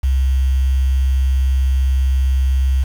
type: tone with quantisation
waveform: sine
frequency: 65.9 Hz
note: C2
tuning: 13 cents sharp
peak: -12 dBFS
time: 0.03-2.84 s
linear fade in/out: 10 ms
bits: 6
effects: none